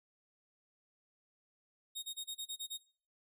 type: tone bursts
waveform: sawtooth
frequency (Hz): 3729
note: A#7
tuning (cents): 0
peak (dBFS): -36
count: 8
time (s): 1.95-2.779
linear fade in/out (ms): 20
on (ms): 80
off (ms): 27
effects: noise-tail reverb RT60 0.5 s tail -23 dB re dry